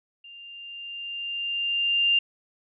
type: tone with level ramp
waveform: sine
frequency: 2794 Hz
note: F7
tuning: in tune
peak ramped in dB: -43 to -17 dBFS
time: 0.24-2.19 s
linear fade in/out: 5 ms
effects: none